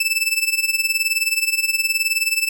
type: tone with tremolo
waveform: sawtooth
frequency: 2637 Hz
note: E7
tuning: in tune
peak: -11 dBFS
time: 0-2.49 s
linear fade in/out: 5 ms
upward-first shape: sine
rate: 19 Hz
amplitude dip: 80%
effects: none